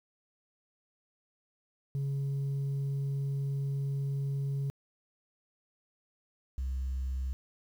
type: tone pair in turn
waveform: sine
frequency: 138.59 / 65.41 Hz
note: C#3 / C2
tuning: 0 / 0 cents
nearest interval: octave + minor second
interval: 1300 cents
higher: first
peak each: -27 / -29 dBFS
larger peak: first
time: 1.95-4.7 / 6.58-7.33 s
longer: first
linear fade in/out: 0 ms
effects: tanh soft clip ceiling -29 dBFS + 10-bit